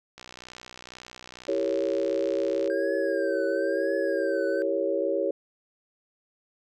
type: click train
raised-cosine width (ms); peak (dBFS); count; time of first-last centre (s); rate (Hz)
0.2; -25; 156; 0.18-2.676; 62.1
type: chord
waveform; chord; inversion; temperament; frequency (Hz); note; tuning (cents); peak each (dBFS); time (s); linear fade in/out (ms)
sine; E diminished seventh; none; equal with one note detuned; 329.6 / 392 / 459.2 / 554.4; E4 / G4 / Bb4 / Db5; 0 / 0 / -26 / 0; -31 / -29 / -31 / -27; 1.48-5.31; 5
type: tone with vibrato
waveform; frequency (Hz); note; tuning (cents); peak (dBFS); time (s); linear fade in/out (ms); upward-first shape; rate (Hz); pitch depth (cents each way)
triangle; 1595; G6; +30; -34; 2.7-4.62; 0; triangle; 0.99; 120
effects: none